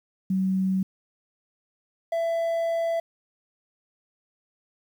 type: tone pair in turn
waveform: sine / triangle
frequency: 189.3 / 666.8 Hz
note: F#3 / E5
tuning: +40 / +20 cents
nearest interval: octave + minor seventh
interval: 2180 cents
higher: second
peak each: -21 / -21 dBFS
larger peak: neither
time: 0.3-0.83 / 2.12-3 s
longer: second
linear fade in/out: 5 ms
effects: 9-bit